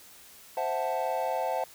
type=chord; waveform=triangle; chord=F# half-diminished seventh; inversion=second; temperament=equal; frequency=523.3 / 659.3 / 740 / 880 Hz; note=C5 / E5 / F#5 / A5; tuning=0 / 0 / 0 / 0 cents; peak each=-31 dBFS; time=0.57-1.64 s; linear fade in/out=2 ms; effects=white hiss -52 dBFS RMS until 1.74 s